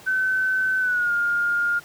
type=tone with pitch glide; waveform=sine; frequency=1524 to 1413.8 Hz; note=G6 to F6; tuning=-49 to +21 cents; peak=-19 dBFS; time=0.06-1.8 s; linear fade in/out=20 ms; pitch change=-130 cents; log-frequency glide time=0.79-1.12 s; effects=pink hiss -46 dBFS RMS until 1.84 s + high-pass 100 Hz 12 dB/octave